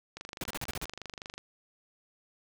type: click train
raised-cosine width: 0.2 ms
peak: -23 dBFS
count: 31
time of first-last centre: 0.17-1.38 s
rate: 24.8 Hz
type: noise bursts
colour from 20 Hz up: pink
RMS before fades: -36 dBFS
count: 7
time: 0.41-0.846 s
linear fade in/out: 2 ms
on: 28 ms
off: 40 ms
effects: none